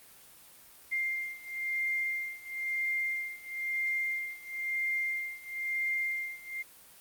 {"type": "beating tone pair", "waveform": "sine", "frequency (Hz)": [2105, 2106], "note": ["C7", "C7"], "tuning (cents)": [10, 11], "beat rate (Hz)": 1, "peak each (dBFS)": [-33, -35], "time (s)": [0.91, 6.63], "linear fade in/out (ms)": 20, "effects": ["white hiss -55 dBFS RMS until 7 s", "Opus 32 kbps"]}